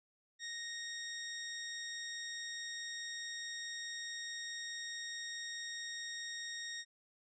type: tone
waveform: 15% pulse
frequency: 1864.7 Hz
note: A#6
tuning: in tune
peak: -35 dBFS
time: 0.39-6.85 s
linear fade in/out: 50 ms
effects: resampled to 16000 Hz